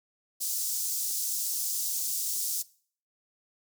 pink high-pass noise, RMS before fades -31 dBFS, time 0.4-2.63 s, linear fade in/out 20 ms, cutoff 5700 Hz, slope 24 dB/octave, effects noise-tail reverb RT60 0.5 s tail -21 dB re dry

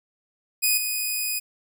5% pulse tone with level steps, 2489 Hz, D#7, in tune, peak -9 / -15 dBFS, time 0.62-1.4 s, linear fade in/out 20 ms, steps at 0.77 s, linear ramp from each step 10 ms, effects none

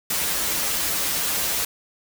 white noise with comb filter, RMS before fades -24 dBFS, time 0.1-1.65 s, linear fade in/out 5 ms, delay 8 ms, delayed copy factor -0.8, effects none

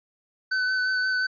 square tone with vibrato, 1512 Hz, F#6, 37 cents sharp, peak -23 dBFS, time 0.51-1.27 s, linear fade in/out 10 ms, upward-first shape sine, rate 5.7 Hz, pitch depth 16 cents each way, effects resampled to 11025 Hz

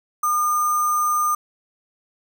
sine tone with sample-and-hold, 1211 Hz, D#6, 47 cents flat, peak -17 dBFS, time 0.23-1.35 s, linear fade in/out 5 ms, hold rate 7350 Hz, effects none

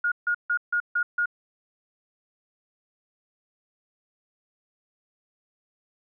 sine tone bursts, 1432 Hz, F6, 43 cents sharp, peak -21 dBFS, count 6, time 0.04-1.258 s, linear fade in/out 5 ms, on 78 ms, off 150 ms, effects none

